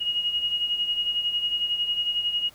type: beating tone pair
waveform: sine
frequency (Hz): 2880 / 2891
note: F#7 / F#7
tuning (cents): -47 / -41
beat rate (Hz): 11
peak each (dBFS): -24 / -31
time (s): 0-2.5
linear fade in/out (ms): 20
effects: pink hiss -53 dBFS RMS until 2.54 s